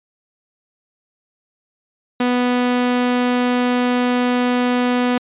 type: tone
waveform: sawtooth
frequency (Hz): 246.9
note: B3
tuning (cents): 0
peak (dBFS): -11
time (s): 2.2-5.18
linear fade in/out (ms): 5
effects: resampled to 8000 Hz